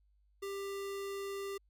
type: tone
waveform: square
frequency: 395.7 Hz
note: G4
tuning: 16 cents sharp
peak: -39 dBFS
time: 0.42-1.58 s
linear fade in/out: 10 ms
effects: added 50 Hz sine -67 dBFS peak until 1.69 s